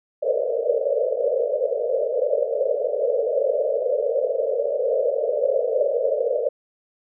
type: band-pass noise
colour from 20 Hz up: white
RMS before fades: -22 dBFS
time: 0.22-6.49 s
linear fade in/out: 10 ms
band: 450 to 610 Hz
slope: 96 dB/octave
effects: none